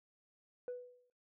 sine tone with exponential decay, 493.9 Hz, B4, in tune, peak -35 dBFS, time 0.68-1.1 s, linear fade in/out 1 ms, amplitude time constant 91 ms, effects noise-tail reverb RT60 0.2 s tail -19 dB re dry + tanh soft clip ceiling -37 dBFS

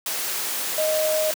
sine tone in noise, 622.3 Hz, D#5, in tune, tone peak -20 dBFS, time 0.78-1.31 s, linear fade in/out 2 ms, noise white, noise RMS -27 dBFS, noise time 0.06-1.34 s, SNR +4 dB, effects high-pass 300 Hz 12 dB/octave

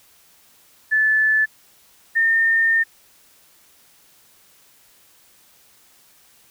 sine tone pair in turn, 1742 / 1817.5 Hz, A6 / A#6, -18 / -44 cents, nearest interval minor second, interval 74 cents, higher second, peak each -14 dBFS, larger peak neither, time 0.91-1.46 / 2.15-2.84 s, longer second, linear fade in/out 20 ms, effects white hiss -54 dBFS RMS until 6.5 s

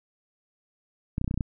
clicks, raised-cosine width 5 ms, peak -15 dBFS, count 8, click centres 1.181 / 1.214 / 1.244 / 1.278 / 1.311 / 1.342 / 1.376 / 1.408 s, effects none

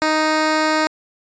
10% pulse tone, 311.1 Hz, D#4, in tune, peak -7 dBFS, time 0.02-0.87 s, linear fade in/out 0 ms, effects resampled to 16000 Hz

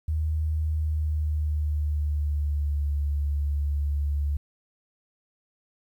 sine tone with pitch glide, 77.78 to 72.15 Hz, D#2 to D2, 0 to -30 cents, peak -23 dBFS, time 0.08-4.37 s, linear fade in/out 5 ms, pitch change -130 cents, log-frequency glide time 0.68-2.92 s, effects 10-bit

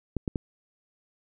clicks, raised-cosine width 3 ms, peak -15 dBFS, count 3, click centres 0.167 / 0.278 / 0.358 s, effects none

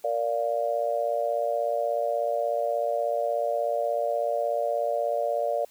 sine chord, Bb major, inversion none, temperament just, 466.2 / 582.7 / 699.2 Hz, Bb4 / D5 / F5, 0 / -14 / +2 cents, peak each -31 / -26 / -29 dBFS, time 0.04-5.65 s, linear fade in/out 5 ms, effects white hiss -58 dBFS RMS until 5.7 s

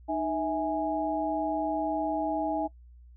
sine tone cluster, 308.1 / 651 / 829 Hz, D#4 / E5 / G#5, -17 / -22 / -3 cents, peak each -31 dBFS, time 0.08-2.68 s, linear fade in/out 20 ms, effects noise-tail reverb RT60 0.1 s tail -22 dB re dry + added 60 Hz sine -49 dBFS peak until 3.16 s

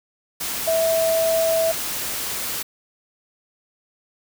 sine tone in noise, 654 Hz, E5, 14 cents flat, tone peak -17 dBFS, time 0.67-1.72 s, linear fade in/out 10 ms, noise white, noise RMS -27 dBFS, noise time 0.4-2.63 s, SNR +7 dB, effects none

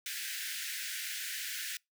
pink high-pass noise, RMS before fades -39 dBFS, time 0.06-1.77 s, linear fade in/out 2 ms, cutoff 1500 Hz, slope 96 dB/octave, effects noise-tail reverb RT60 0.2 s tail -26 dB re dry

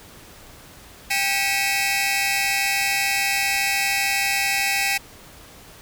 sawtooth tone cluster, 792 / 1941 / 2213 / 2505 / 2638 Hz, G5 / B6 / C#7 / D#7 / E7, +18 / -31 / -3 / +11 / +1 cents, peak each -23 dBFS, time 1.1-4.98 s, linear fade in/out 10 ms, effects pink hiss -45 dBFS RMS until 5.81 s

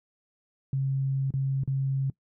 sine tone with dropouts, 135.3 Hz, C#3, 42 cents flat, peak -24 dBFS, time 0.73-2.1 s, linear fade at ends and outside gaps 2 ms, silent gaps 1.306-1.338 / 1.636-1.676 s, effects noise-tail reverb RT60 0.1 s tail -21 dB re dry

